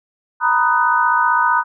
sine chord, B major seventh, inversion third, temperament equal with one note detuned, 932.3 / 987.8 / 1244.5 / 1495.4 Hz, A#5 / B5 / D#6 / F#6, 0 / 0 / 0 / +18 cents, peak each -18 dBFS, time 0.4-1.64 s, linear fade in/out 50 ms, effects none

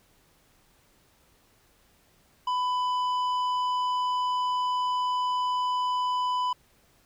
sine tone with tanh clipping, 998 Hz, B5, 18 cents sharp, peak -26 dBFS, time 2.47-6.53 s, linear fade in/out 5 ms, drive 9 dB, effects pink hiss -63 dBFS RMS until 7.05 s

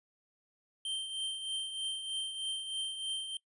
square tone with tremolo, 3136 Hz, G7, in tune, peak -33 dBFS, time 0.85-3.37 s, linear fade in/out 2 ms, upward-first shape triangle, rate 3.2 Hz, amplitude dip 60%, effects noise-tail reverb RT60 0.1 s tail -21 dB re dry + resampled to 24000 Hz

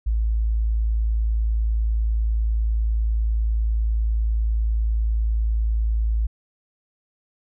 sine tone, 55 Hz, A1, in tune, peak -18 dBFS, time 0.06-6.27 s, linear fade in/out 10 ms, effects none

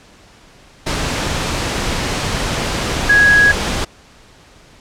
sine tone in noise, 1661.2 Hz, G#6, in tune, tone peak -7 dBFS, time 3.09-3.52 s, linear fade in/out 10 ms, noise pink, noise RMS -19 dBFS, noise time 0.86-3.85 s, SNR +9 dB, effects pink hiss -45 dBFS RMS until 4.8 s + low-pass 7000 Hz 12 dB/octave

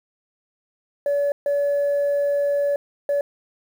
sine tone bursts at uneven times, 571 Hz, D5, 49 cents flat, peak -16 dBFS, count 3, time 1.06-1.32 / 1.46-2.76 / 3.09-3.21 s, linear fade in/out 2 ms, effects tanh soft clip ceiling -16 dBFS + 8-bit

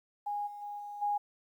sine tone with level steps, 823 Hz, G#5, 16 cents flat, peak -32 / -42 / -38 / -40 / -28 dBFS, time 0.26-1.18 s, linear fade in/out 10 ms, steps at 0.46 / 0.61 / 0.78 / 1.01 s, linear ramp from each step 20 ms, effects 11-bit

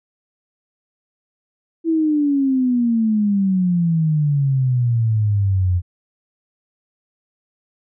sine exponential sweep, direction down, 332.4 to 87.31 Hz, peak -14 dBFS, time 1.84-5.82 s, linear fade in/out 50 ms, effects none

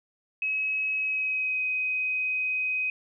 sine tone with pitch glide, 2560 to 2516 Hz, D#7 to D#7, +49 to +19 cents, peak -25 dBFS, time 0.42-2.9 s, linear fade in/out 2 ms, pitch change -30 cents, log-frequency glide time 0.95-1.63 s, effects none

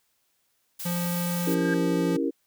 blue noise, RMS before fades -35 dBFS, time 0.79-1.55 s, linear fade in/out 10 ms
square tone, 174.61 Hz, F3, in tune, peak -27 dBFS, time 0.85-2.17 s, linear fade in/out 10 ms
sine tone with exponential growth, 1600 Hz, G6, 35 cents sharp, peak -26 dBFS, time 1.31-1.74 s, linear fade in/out 2 ms, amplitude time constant 93 ms
sine chord, C# diminished seventh, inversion none, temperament equal, 277.2 / 329.6 / 392 / 466.2 Hz, C#4 / E4 / G4 / Bb4, 0 / 0 / 0 / 0 cents, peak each -27 / -28 / -33 / -30 dBFS, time 1.46-2.31 s, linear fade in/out 20 ms
effects white hiss -71 dBFS RMS until 2.46 s

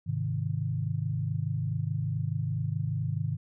sine chord, Ab major, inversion none, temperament equal, 103.83 / 130.81 / 155.56 Hz, Ab2 / C3 / Eb3, 0 / 0 / 0 cents, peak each -32 dBFS, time 0.06-3.37 s, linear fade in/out 20 ms, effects none

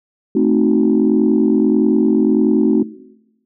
sine chord, A diminished seventh, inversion none, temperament equal with one note detuned, 220 / 261.6 / 311.1 / 371.1 Hz, A3 / C4 / Eb4 / Gb4, 0 / 0 / 0 / +5 cents, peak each -16 dBFS, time 0.35-2.83 s, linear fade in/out 5 ms, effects noise-tail reverb RT60 1.0 s tail -19 dB re dry + tanh soft clip ceiling -3 dBFS

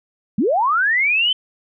sine linear sweep, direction up, 173.1 to 3104 Hz, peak -14 dBFS, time 0.38-1.33 s, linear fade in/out 5 ms, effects none

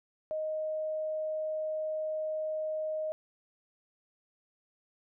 sine tone, 623 Hz, D#5, 2 cents sharp, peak -31 dBFS, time 0.31-3.12 s, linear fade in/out 0 ms, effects none

